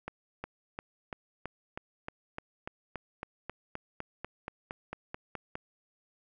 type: accelerating click train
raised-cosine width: 0.5 ms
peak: -22 dBFS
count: 21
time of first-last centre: 0.08-5.554 s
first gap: 360 ms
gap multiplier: 0.97
effects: none